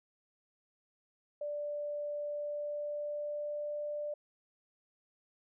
sine tone with pitch glide, 587.3 to 591.4 Hz, D5 to D5, 0 to +12 cents, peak -35 dBFS, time 1.41-4.14 s, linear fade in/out 5 ms, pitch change +12 cents, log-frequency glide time 2.22-3.8 s, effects none

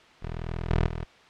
15% pulse tone with level steps, 40.87 Hz, E1, 14 cents flat, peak -26 / -24 / -15 / -25 dBFS, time 0.22-1.05 s, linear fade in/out 10 ms, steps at 0.48 / 0.7 / 0.86 s, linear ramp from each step 10 ms, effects white hiss -53 dBFS RMS until 1.29 s + low-pass 3000 Hz 12 dB/octave

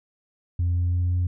sine tone with pitch steps, 87.31 / 87.92 / 88.53 / 89.14 Hz, F2 / F2 / F2 / F2, 0 / +12 / +24 / +36 cents, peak -18 dBFS, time 0.59-1.27 s, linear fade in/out 5 ms, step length 170 ms, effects tanh soft clip ceiling -18 dBFS

